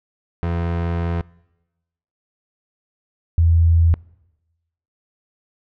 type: tone pair in turn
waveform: 30% pulse / sine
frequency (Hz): 85 / 83.25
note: F2 / E2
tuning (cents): -46 / +18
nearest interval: unison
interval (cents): 36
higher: first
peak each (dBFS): -17 / -11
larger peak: second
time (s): 0.43-1.21 / 3.38-3.94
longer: first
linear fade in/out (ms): 0
effects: noise-tail reverb RT60 1.0 s tail -24 dB re dry + low-pass 2000 Hz 12 dB/octave